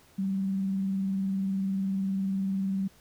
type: tone with vibrato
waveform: sine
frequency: 193.5 Hz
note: G3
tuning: 22 cents flat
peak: -26 dBFS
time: 0.18-2.88 s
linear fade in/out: 10 ms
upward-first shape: triangle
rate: 20 Hz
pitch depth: 54 cents each way
effects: pink hiss -59 dBFS RMS until 3 s